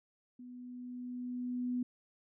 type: tone with level ramp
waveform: sine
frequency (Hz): 247.6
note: B3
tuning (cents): +5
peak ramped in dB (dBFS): -47 to -31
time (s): 0.39-1.83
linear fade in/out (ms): 5
effects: none